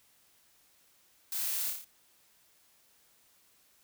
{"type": "noise with echo", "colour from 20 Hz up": "blue", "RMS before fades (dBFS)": -36, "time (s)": [1.32, 1.7], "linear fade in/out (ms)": 2, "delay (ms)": 29, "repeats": 5, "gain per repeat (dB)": -3, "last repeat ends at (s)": 1.845, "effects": ["white hiss -66 dBFS RMS until 3.83 s"]}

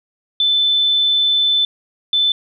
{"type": "tone bursts at uneven times", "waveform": "sine", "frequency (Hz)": 3520, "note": "A7", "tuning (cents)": 0, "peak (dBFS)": -12, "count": 2, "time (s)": [[0.4, 1.65], [2.13, 2.32]], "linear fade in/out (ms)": 2, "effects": []}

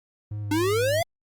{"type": "tone with vibrato", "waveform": "triangle", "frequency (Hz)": 103.83, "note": "G#2", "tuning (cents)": 0, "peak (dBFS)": -27, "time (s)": [0.31, 1.02], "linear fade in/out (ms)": 5, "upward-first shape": "square", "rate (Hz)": 3.9, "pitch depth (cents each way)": 17}
{"type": "exponential sweep", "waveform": "square", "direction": "up", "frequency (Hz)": [293.7, 698.5], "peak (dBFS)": -22, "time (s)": [0.51, 1.03], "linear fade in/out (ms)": 5}
{"effects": ["Opus 48 kbps"]}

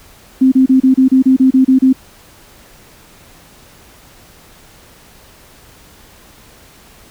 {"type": "tone bursts", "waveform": "sine", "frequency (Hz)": 261.6, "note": "C4", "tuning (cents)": 0, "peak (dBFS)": -5, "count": 11, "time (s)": [0.41, 1.93], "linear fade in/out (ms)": 10, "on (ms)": 110, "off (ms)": 31, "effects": ["pink hiss -43 dBFS RMS until 7.1 s"]}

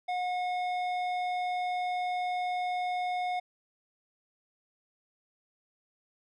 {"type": "tone with hard clipping", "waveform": "sine", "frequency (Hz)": 724, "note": "F#5", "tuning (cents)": -38, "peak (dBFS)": -31, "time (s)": [0.08, 3.4], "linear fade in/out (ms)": 10, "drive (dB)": 10, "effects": ["resampled to 22050 Hz"]}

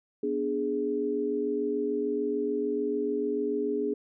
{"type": "chord", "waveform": "sine", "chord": "G# diminished", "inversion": "first", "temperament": "equal", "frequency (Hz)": [246.9, 293.7, 415.3], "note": ["B3", "D4", "G#4"], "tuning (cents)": [0, 0, 0], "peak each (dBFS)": [-34, -32, -28], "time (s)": [0.23, 3.94], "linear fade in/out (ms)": 5, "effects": []}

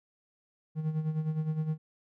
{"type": "tone with tremolo", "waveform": "triangle", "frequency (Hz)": 156.3, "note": "D#3", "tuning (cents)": 8, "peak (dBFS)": -24, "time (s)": [0.75, 1.78], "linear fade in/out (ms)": 50, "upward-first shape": "sine", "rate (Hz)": 9.7, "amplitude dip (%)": 65, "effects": []}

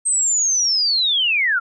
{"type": "linear sweep", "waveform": "sine", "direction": "down", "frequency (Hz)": [8372, 1330], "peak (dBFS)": -15, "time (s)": [0.05, 1.6], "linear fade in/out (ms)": 20, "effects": []}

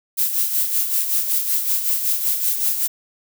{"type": "noise with tremolo", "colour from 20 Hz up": "violet", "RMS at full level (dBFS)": -18, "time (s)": [0.17, 2.88], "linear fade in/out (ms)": 20, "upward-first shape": "sine", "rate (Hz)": 5.3, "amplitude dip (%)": 55, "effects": []}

